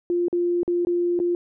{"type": "tone with dropouts", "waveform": "sine", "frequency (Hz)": 349.2, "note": "F4", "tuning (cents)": 0, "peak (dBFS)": -19, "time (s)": [0.1, 1.35], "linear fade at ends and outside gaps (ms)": 1, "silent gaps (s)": [[0.283, 0.328], [0.632, 0.678], [0.85, 0.87], [1.191, 1.2]], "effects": []}